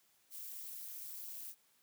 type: noise with amplitude modulation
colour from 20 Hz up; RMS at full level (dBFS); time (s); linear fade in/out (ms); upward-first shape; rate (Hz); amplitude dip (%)
violet; -43; 0.3-1.55; 50; sine; 261; 95
effects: white hiss -72 dBFS RMS until 1.82 s + high-pass 100 Hz 12 dB/octave